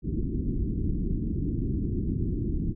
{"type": "low-pass noise", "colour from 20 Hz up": "pink", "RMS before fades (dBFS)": -28, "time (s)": [0.02, 2.75], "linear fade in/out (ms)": 50, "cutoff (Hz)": 350, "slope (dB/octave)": 48, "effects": []}